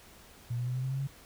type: tone with pitch steps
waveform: sine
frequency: 119.6 / 122.47 / 125.4 / 128.41 / 131.48 / 134.63 / 137.86 Hz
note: A#2 / B2 / B2 / C3 / C3 / C3 / C#3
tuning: +45 / -14 / +27 / -32 / +9 / +50 / -9 cents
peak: -30 dBFS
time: 0.5-1.074 s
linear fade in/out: 10 ms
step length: 82 ms
effects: pink hiss -55 dBFS RMS until 1.25 s